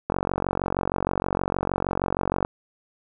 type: click train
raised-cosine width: 1 ms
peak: -9 dBFS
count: 110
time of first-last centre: 0.1-2.449 s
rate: 46.4 Hz
effects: none